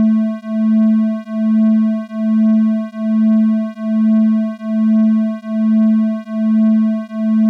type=beating tone pair; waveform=triangle; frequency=218.6 / 219.8 Hz; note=A3 / A3; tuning=-11 / -2 cents; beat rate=1.2 Hz; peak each=-12 dBFS; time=0-7.49 s; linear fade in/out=0 ms; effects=none